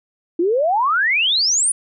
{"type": "exponential sweep", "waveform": "sine", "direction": "up", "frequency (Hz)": [324.5, 10000], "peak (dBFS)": -14, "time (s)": [0.39, 1.72], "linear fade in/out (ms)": 5, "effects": []}